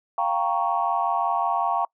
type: chord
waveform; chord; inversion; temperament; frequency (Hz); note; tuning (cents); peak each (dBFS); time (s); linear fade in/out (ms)
sine; G half-diminished seventh; third; equal; 698.5 / 784 / 932.3 / 1108.7; F5 / G5 / Bb5 / Db6; 0 / 0 / 0 / 0; -26; 0.18-1.85; 2
effects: noise-tail reverb RT60 0.1 s tail -26 dB re dry + tanh soft clip ceiling -10 dBFS